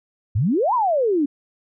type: exponential two-way sweep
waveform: sine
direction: up then down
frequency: 89.8 to 1046.5 to 271.8 Hz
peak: -16 dBFS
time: 0.35-1.26 s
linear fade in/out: 10 ms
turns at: 0.74 s
effects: none